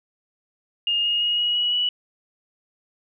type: tone with pitch steps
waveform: sine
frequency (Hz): 2836 / 2857 / 2879 / 2901 / 2922 / 2945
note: F7 / F7 / F#7 / F#7 / F#7 / F#7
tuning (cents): +26 / +39 / -48 / -35 / -22 / -9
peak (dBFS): -19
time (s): 0.87-1.89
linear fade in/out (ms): 2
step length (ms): 170
effects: none